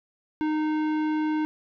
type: tone with tanh clipping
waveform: sine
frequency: 308.1 Hz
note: D#4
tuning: 17 cents flat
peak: -25 dBFS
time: 0.41-1.45 s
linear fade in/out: 0 ms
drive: 15 dB
effects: none